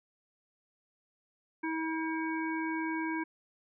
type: harmonic tone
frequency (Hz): 321.1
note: E4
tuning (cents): -45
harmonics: 1 / 3 / 5 / 7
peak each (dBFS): -33 / -38 / -40 / -41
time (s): 1.63-3.24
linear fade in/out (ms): 10
effects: none